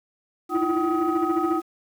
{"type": "tone cluster", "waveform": "sine", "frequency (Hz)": [316, 330.7, 344.2, 764, 1262], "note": ["D#4", "E4", "F4", "G5", "D#6"], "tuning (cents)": [27, 6, -25, -45, 24], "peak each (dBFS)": [-25, -27, -24, -28, -26], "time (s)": [0.49, 1.62], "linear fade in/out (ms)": 50, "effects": ["tanh soft clip ceiling -14 dBFS", "8-bit"]}